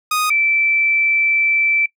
sawtooth / sine tone pair in turn, 1243 / 2328 Hz, D#6 / D7, -2 / -16 cents, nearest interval major seventh, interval 1086 cents, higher second, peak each -12 / -13 dBFS, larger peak first, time 0.11-0.3 / 0.3-1.86 s, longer second, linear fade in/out 5 ms, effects noise-tail reverb RT60 0.1 s tail -22 dB re dry

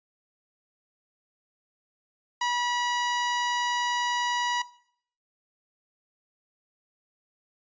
sawtooth tone, 970 Hz, B5, 31 cents flat, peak -21 dBFS, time 2.41-4.62 s, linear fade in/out 5 ms, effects noise-tail reverb RT60 0.6 s tail -18 dB re dry + resampled to 16000 Hz

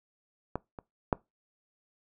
clicks, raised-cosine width 1 ms, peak -17 / -27 / -10 dBFS, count 3, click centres 0.556 / 0.788 / 1.128 s, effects noise-tail reverb RT60 0.2 s tail -22 dB re dry

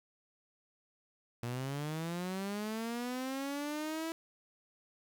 sawtooth linear sweep, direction up, 116.54 to 329.6 Hz, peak -32 dBFS, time 1.43-4.12 s, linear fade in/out 0 ms, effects 10-bit

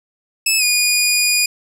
15% pulse tone with pitch glide, 2611 to 2450 Hz, E7 to D#7, -17 to -27 cents, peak -6 dBFS, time 0.46-1.46 s, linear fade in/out 5 ms, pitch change -110 cents, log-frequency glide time 0.58-0.63 s, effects none

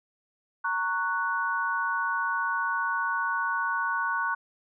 sine chord, F# major, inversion first, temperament just, 925 / 1110 / 1480 Hz, A#5 / C#6 / F#6, -14 / +2 / 0 cents, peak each -32 / -30 / -28 dBFS, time 0.64-4.35 s, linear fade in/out 10 ms, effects none

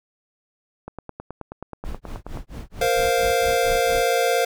click train, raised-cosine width 1 ms, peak -19 dBFS, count 15, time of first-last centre 0.88-2.373 s, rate 9.38 Hz
brown noise with tremolo, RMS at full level -30 dBFS, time 1.84-4.08 s, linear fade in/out 10 ms, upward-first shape sine, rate 4.4 Hz, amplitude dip 100%
square chord, Bb suspended second, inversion none, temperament equal, 466.2 / 523.3 / 698.5 Hz, Bb4 / C5 / F5, 0 / 0 / 0 cents, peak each -23 dBFS, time 2.81-4.45 s, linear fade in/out 5 ms
effects none

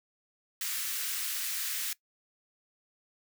white high-pass noise, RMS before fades -34 dBFS, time 0.61-1.93 s, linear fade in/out 2 ms, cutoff 1400 Hz, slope 24 dB/octave, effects noise-tail reverb RT60 0.1 s tail -20 dB re dry

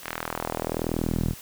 sawtooth tone with band-pass filter sweep, 40.74 Hz, E1, 20 cents flat, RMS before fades -29 dBFS, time 0.02-1.35 s, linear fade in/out 50 ms, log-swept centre 2100 to 140 Hz, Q 1.2, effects white hiss -44 dBFS RMS until 1.41 s

